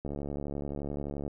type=click train; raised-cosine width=2 ms; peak=-23 dBFS; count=89; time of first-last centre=0.05-1.279 s; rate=71.6 Hz; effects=none